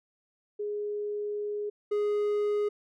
sine / triangle tone pair in turn, 415.3 / 415.3 Hz, G#4 / G#4, 0 / 0 cents, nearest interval unison, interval 0 cents, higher neither, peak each -30 / -23 dBFS, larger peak second, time 0.59-1.7 / 1.91-2.69 s, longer first, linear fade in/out 10 ms, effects none

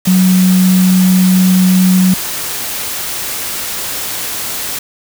sine tone in noise, 185 Hz, F#3, in tune, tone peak -6 dBFS, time 0.07-2.14 s, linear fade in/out 5 ms, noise white, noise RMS -20 dBFS, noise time 0.05-4.79 s, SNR +11 dB, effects none

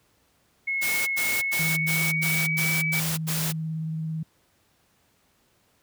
sine tone with pitch glide, 2178 to 2290 Hz, C#7 to D7, -31 to -44 cents, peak -24 dBFS, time 0.67-3 s, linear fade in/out 10 ms, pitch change +87 cents, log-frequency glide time 1.28-2.74 s
white noise bursts, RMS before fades -29 dBFS, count 8, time 0.81-3.527 s, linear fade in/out 20 ms, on 260 ms, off 91 ms
sine tone with vibrato, 159.3 Hz, D#3, 41 cents sharp, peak -27 dBFS, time 1.59-4.23 s, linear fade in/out 5 ms, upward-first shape triangle, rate 18 Hz, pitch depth 22 cents each way
effects pink hiss -65 dBFS RMS until 5.82 s + high-pass 60 Hz 12 dB/octave

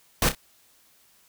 pink noise with echo, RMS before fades -21 dBFS, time 0.22-0.29 s, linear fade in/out 2 ms, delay 30 ms, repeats 2, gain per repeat -10 dB, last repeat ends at 0.35 s, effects white hiss -60 dBFS RMS until 1.28 s

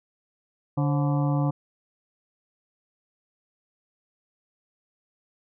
harmonic tone with a mistuned harmonic, 144.6 Hz, D3, 27 cents flat, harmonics 1 / 2 / 4 / 5 / 6 / 7 / 8, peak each -22 / -28 / -34 / -36 / -38 / -39 / -40 dBFS, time 0.77-1.51 s, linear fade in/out 10 ms, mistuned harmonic 4, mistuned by -140 cents, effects none

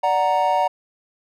triangle chord, D augmented, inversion none, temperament equal, 587.3 / 740 / 932.3 Hz, D5 / F#5 / A#5, 0 / 0 / 0 cents, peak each -21 / -18 / -18 dBFS, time 0.03-0.68 s, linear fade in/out 10 ms, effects none

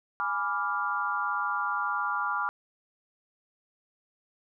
sine chord, G# diminished seventh, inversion none, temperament equal, 830.6 / 987.8 / 1174.7 / 1396.9 Hz, G#5 / B5 / D6 / F6, 0 / 0 / 0 / 0 cents, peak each -35 / -34 / -31 / -31 dBFS, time 0.2-2.49 s, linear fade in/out 0 ms, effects none

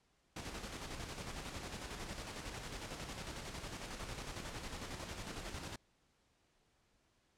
pink noise with tremolo, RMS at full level -44 dBFS, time 0.36-5.76 s, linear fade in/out 5 ms, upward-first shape square, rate 11 Hz, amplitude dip 40%, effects pink hiss -75 dBFS RMS until 7.37 s + low-pass 8000 Hz 12 dB/octave

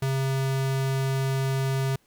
square tone, 134.3 Hz, C3, 46 cents sharp, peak -24 dBFS, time 0.02-1.96 s, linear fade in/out 5 ms, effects pink hiss -65 dBFS RMS until 2.06 s

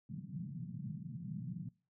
white band-pass noise, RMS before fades -44 dBFS, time 0.09-1.69 s, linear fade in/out 5 ms, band 120 to 200 Hz, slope 48 dB/octave, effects noise-tail reverb RT60 0.4 s tail -24 dB re dry

